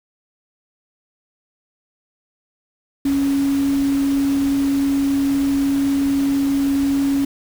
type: tone in noise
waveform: sine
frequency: 277.2 Hz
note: C#4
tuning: in tune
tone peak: -15 dBFS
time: 3.05-7.25 s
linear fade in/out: 5 ms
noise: pink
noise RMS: -33 dBFS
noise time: 3.05-7.25 s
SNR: +15 dB
effects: none